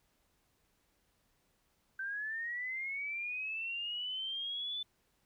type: linear sweep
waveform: sine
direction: up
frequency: 1544 to 3520 Hz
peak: -36 dBFS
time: 1.99-4.83 s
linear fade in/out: 5 ms
effects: pink hiss -75 dBFS RMS until 5.25 s